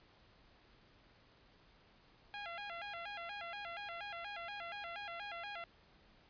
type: tone with vibrato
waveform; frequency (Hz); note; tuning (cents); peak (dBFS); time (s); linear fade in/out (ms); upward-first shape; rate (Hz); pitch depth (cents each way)
15% pulse; 747; F#5; +16; -37; 2.34-5.64; 0; square; 4.2; 160
effects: pink hiss -66 dBFS RMS until 6.29 s + resampled to 11025 Hz